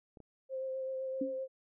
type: clicks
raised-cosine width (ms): 2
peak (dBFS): -39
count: 2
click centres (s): 0.172 / 0.203
type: tone with vibrato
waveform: sine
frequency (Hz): 526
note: C5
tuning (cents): +9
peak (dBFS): -35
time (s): 0.49-1.48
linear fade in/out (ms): 50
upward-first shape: sine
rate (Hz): 7.8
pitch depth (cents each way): 15
type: tone with exponential decay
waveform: sine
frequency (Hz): 274.1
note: C#4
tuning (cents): -19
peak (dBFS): -29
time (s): 1.21-1.39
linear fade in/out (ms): 5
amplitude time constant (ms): 39
effects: none